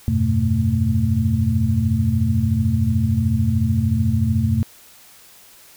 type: tone cluster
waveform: sine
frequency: 87.3 / 100.8 / 123.7 / 222.1 Hz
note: F2 / G2 / B2 / A3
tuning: 0 / +49 / +3 / +16 cents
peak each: -21 dBFS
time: 0.08-4.63 s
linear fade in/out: 0 ms
effects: white hiss -47 dBFS RMS until 5.76 s